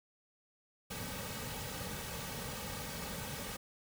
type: noise with comb filter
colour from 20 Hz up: pink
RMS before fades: -42 dBFS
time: 0.9-3.57 s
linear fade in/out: 10 ms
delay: 2.9 ms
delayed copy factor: -0.7
effects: none